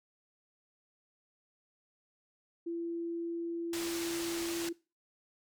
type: tone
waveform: sine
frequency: 337.7 Hz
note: E4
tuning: 42 cents sharp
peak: -34 dBFS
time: 2.66-4.73 s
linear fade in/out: 10 ms
type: low-pass noise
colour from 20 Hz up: white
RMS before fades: -41 dBFS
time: 3.73-4.69 s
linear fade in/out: 2 ms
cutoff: 8100 Hz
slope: 12 dB/octave
effects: noise-tail reverb RT60 0.3 s tail -22 dB re dry